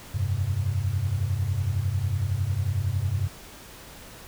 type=chord; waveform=sine; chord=F suspended second; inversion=none; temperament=equal with one note detuned; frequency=87.31 / 98.28 / 130.81 Hz; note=F2 / G2 / C3; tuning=0 / +5 / 0 cents; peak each=-30 / -25 / -30 dBFS; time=0.14-3.28 s; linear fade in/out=10 ms; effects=pink hiss -45 dBFS RMS until 4.27 s